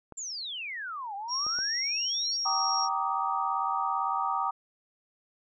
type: clicks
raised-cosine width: 1 ms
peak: -29 dBFS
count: 3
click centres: 0.123 / 1.466 / 1.588 s
type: exponential two-way sweep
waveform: sine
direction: down then up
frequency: 7459 to 776 to 4767 Hz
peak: -34 dBFS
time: 0.17-2.37 s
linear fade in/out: 10 ms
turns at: 1.15 s
type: tone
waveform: sine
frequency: 5588 Hz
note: F8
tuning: in tune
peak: -28 dBFS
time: 1.28-2.89 s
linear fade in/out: 50 ms
type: chord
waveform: sine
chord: Eb major seventh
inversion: first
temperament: just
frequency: 777.8 / 933.4 / 1166.7 / 1244.5 Hz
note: G5 / Bb5 / D6 / Eb6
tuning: -14 / +2 / -12 / 0 cents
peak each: -32 dBFS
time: 2.45-4.51 s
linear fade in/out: 10 ms
effects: none